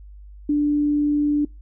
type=tone; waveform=sine; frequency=293.7 Hz; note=D4; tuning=in tune; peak=-16 dBFS; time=0.49-1.45 s; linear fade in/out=5 ms; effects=noise-tail reverb RT60 0.2 s tail -23 dB re dry + added 50 Hz sine -39 dBFS peak until 1.61 s